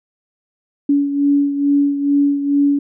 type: beating tone pair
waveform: sine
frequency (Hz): 283.7 / 286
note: C#4 / D4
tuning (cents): +40 / -46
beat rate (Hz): 2.3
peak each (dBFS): -13 / -20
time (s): 0.89-2.79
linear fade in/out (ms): 5
effects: none